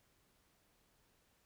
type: silence
effects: pink hiss -74 dBFS RMS until 1.45 s